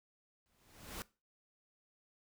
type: noise with exponential growth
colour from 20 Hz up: pink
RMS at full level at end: -41 dBFS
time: 0.46-1.02 s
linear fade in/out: 0 ms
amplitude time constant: 120 ms
effects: noise-tail reverb RT60 0.3 s tail -20 dB re dry